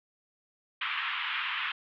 white band-pass noise, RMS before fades -33 dBFS, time 0.81-1.72 s, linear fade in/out 5 ms, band 1000 to 3200 Hz, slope 48 dB/octave, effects none

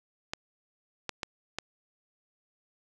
clicks, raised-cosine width 0.2 ms, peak -15 dBFS, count 4, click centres 0.335 / 1.093 / 1.232 / 1.586 s, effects none

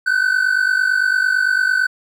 triangle tone pair together, 1488 / 1536.9 Hz, F#6 / G6, +9 / -35 cents, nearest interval minor second, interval 56 cents, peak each -15 / -15 dBFS, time 0.06-1.87 s, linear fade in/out 10 ms, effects none

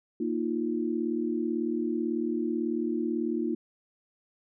sine chord, Bb suspended fourth, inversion none, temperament equal, 233.1 / 311.1 / 349.2 Hz, Bb3 / Eb4 / F4, 0 / 0 / 0 cents, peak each -31 dBFS, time 0.2-3.55 s, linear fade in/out 5 ms, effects none

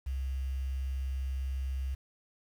sine tone with quantisation, 66.3 Hz, C2, 23 cents sharp, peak -31 dBFS, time 0.06-1.95 s, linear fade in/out 10 ms, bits 9, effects none

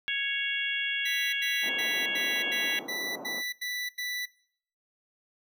harmonic tone, 554.4 Hz, C#5, in tune, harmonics 3 / 4 / 5 / 6, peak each -33 / -33 / -33 / -33 dBFS, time 0.08-2.79 s, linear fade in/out 0 ms
25% pulse tone bursts, 1975.5 Hz, B6, in tune, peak -28 dBFS, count 9, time 1.05-4.258 s, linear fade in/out 10 ms, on 280 ms, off 86 ms
pink band-pass noise, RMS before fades -42 dBFS, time 1.61-3.43 s, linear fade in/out 50 ms, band 240 to 960 Hz, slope 24 dB/octave
effects noise-tail reverb RT60 0.6 s tail -22 dB re dry

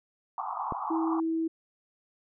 white band-pass noise, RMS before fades -34 dBFS, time 0.38-1.2 s, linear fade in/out 2 ms, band 730 to 1200 Hz, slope 96 dB/octave
click, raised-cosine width 2 ms, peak -20 dBFS, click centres 0.723 s
sine tone, 325.3 Hz, E4, 23 cents flat, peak -26 dBFS, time 0.9-1.48 s, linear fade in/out 10 ms
effects none

